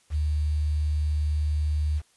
sine tone with quantisation, 75.3 Hz, D2, 44 cents sharp, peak -22 dBFS, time 0.1-2.02 s, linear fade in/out 50 ms, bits 8, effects white hiss -63 dBFS RMS until 2.16 s + resampled to 24000 Hz

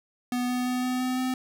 square tone with pitch steps, 246.9 / 248.8 / 250.6 / 252.5 / 254.4 / 256.3 Hz, B3 / B3 / B3 / B3 / C4 / C4, 0 / +13 / +25 / +39 / -48 / -36 cents, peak -26 dBFS, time 0.32-1.34 s, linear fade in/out 2 ms, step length 170 ms, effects none

